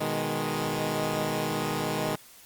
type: chord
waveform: 10% pulse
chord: G# minor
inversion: first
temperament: equal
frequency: 123.47 / 155.56 / 207.7 Hz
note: B2 / D#3 / G#3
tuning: 0 / 0 / 0 cents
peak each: -26 / -22 / -23 dBFS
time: 0-2.16 s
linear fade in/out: 10 ms
effects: white hiss -52 dBFS RMS until 2.45 s + Opus 32 kbps